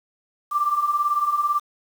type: beating tone pair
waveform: sine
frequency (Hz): 1164 / 1182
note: D6 / D6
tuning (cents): -16 / +11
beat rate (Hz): 18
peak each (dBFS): -25 / -20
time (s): 0.51-1.6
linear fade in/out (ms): 20
effects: 7-bit